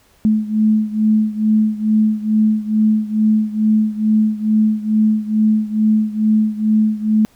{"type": "beating tone pair", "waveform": "sine", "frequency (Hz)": [215.1, 217.4], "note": ["A3", "A3"], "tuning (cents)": [-39, -21], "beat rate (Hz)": 2.3, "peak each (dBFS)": [-14, -17], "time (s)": [0.25, 7.25], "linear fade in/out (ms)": 0, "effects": ["pink hiss -54 dBFS RMS until 7.35 s"]}